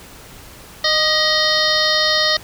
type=harmonic tone with a mistuned harmonic; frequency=616 Hz; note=D#5; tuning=17 cents flat; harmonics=1 / 2 / 3 / 5 / 6 / 7 / 8 / 9; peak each=-22 / -24 / -20 / -25 / -21 / -20 / -23 / -25 dBFS; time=0.84-2.37 s; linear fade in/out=5 ms; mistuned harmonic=3; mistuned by=+41 cents; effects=pink hiss -40 dBFS RMS until 2.43 s